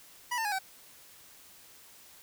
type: tone with pitch steps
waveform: 25% pulse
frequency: 975 / 899.3 / 829.4 / 765 Hz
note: B5 / A5 / G#5 / G5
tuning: -23 / +38 / -3 / -42 cents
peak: -26 dBFS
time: 0.31-0.59 s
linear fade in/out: 10 ms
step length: 70 ms
effects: white hiss -55 dBFS RMS until 2.22 s